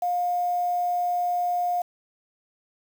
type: tone with quantisation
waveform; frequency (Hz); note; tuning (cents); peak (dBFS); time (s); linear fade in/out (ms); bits
sine; 710; F5; +28; -22; 0.02-1.82; 5; 7
effects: none